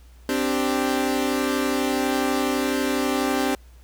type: chord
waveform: sawtooth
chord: C suspended second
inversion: none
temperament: equal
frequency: 261.6 / 293.7 / 392 Hz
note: C4 / D4 / G4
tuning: 0 / 0 / 0 cents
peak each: -20 / -22 / -23 dBFS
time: 0.29-3.55 s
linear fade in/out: 2 ms
effects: added 60 Hz sine -45 dBFS peak until 3.83 s + pink hiss -58 dBFS RMS until 3.83 s